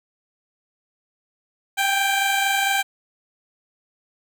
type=tone pair together; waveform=15% pulse; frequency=784 / 808.4 Hz; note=G5 / G#5; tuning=0 / -47 cents; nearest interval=minor second; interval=53 cents; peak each=-13 / -20 dBFS; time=1.77-2.83 s; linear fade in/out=20 ms; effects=none